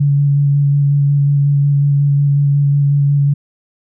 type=tone with vibrato; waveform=sine; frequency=142.2 Hz; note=C#3; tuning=45 cents sharp; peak=-9 dBFS; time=0-3.34 s; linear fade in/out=10 ms; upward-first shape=square; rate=5.5 Hz; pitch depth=11 cents each way; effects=none